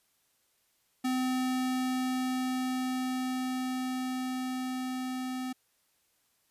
square tone with level ramp, 256.1 Hz, C4, 37 cents flat, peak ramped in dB -28 to -34 dBFS, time 1.04-5.53 s, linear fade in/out 10 ms, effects white hiss -72 dBFS RMS until 6.5 s + resampled to 32000 Hz

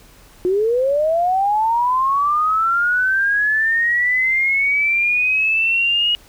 sine linear sweep, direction up, 353.1 to 2899 Hz, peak -14 dBFS, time 0.45-6.15 s, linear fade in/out 0 ms, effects added 42 Hz sine -49 dBFS peak until 6.28 s + pink hiss -48 dBFS RMS until 6.28 s

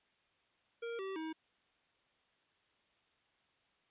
square tone with pitch steps, 466.2 / 385.3 / 318.4 Hz, A#4 / G4 / D#4, 0 / -30 / +40 cents, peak -40 dBFS, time 0.82-1.33 s, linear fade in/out 10 ms, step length 170 ms, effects white hiss -74 dBFS RMS until 3.9 s + resampled to 8000 Hz

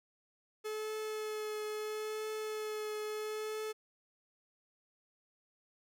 45% pulse tone with vibrato, 429.4 Hz, A4, 42 cents flat, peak -37 dBFS, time 0.64-3.73 s, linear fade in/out 20 ms, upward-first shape triangle, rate 0.75 Hz, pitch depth 16 cents each way, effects none

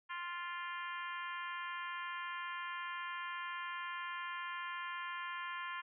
harmonic tone with a mistuned harmonic, 349.2 Hz, F4, in tune, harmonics 3 / 4 / 5 / 6 / 7 / 8 / 9, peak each -43 / -48 / -46 / -51 / -53 / -54 / -55 dBFS, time 0.09-5.82 s, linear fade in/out 20 ms, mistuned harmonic 7, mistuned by -24 cents, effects none

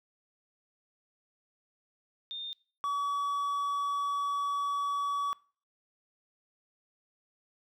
sine / triangle tone pair in turn, 3635 / 1137.7 Hz, A#7 / C#6, -44 / +45 cents, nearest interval octave + minor sixth, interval 2011 cents, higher first, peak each -36 / -27 dBFS, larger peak second, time 2.31-2.53 / 2.84-5.33 s, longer second, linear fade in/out 0 ms, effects noise-tail reverb RT60 0.4 s tail -22 dB re dry

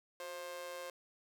sawtooth tone with amplitude modulation, 529 Hz, C5, 19 cents sharp, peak -36 dBFS, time 0.2-0.9 s, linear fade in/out 2 ms, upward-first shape sine, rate 164 Hz, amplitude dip 70%, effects none

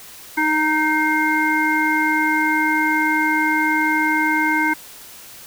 harmonic tone with a mistuned harmonic, 310 Hz, D#4, 6 cents flat, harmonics 1 / 3 / 5 / 7, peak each -21 / -21 / -21 / -21 dBFS, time 0.37-4.74 s, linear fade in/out 10 ms, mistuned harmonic 7, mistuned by -33 cents, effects white hiss -40 dBFS RMS until 5.46 s

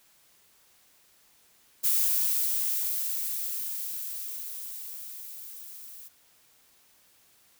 violet noise with level ramp, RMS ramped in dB -24 to -46 dBFS, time 1.83-6.09 s, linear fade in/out 20 ms, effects white hiss -62 dBFS RMS until 7.59 s

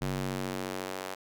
square tone with high-pass filter sweep, 47.07 Hz, F#1, 30 cents sharp, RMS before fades -35 dBFS, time 0.01-1.15 s, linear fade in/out 10 ms, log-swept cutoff 110 to 600 Hz, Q 0.94, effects none

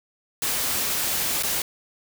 white noise with dropouts, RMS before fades -25 dBFS, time 0.42-1.62 s, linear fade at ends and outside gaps 2 ms, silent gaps 1.426-1.433 s, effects none

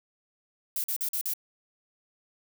violet noise bursts, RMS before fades -30 dBFS, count 5, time 0.76-1.336 s, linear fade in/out 2 ms, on 80 ms, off 44 ms, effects none

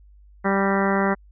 harmonic tone with a mistuned harmonic, 196 Hz, G3, in tune, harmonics 1 / 2 / 3 / 4 / 5 / 6 / 7 / 8 / 9 / 10, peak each -22 / -25 / -27 / -28 / -29 / -30 / -30 / -31 / -32 / -32 dBFS, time 0.44-1.15 s, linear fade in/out 20 ms, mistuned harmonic 9, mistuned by +44 cents, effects added 50 Hz sine -47 dBFS peak until 1.31 s

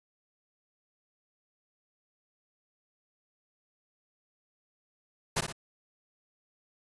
pink noise with echo, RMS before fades -28 dBFS, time 5.36-5.41 s, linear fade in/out 10 ms, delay 58 ms, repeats 2, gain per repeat -6 dB, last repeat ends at 5.526 s, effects resampled to 24000 Hz

